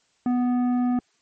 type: tone with tanh clipping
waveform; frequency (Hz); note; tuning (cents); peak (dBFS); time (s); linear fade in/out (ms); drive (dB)
sine; 246.9; B3; 0; -21; 0.26-0.99; 2; 10
effects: white hiss -66 dBFS RMS until 1.21 s + MP3 32 kbps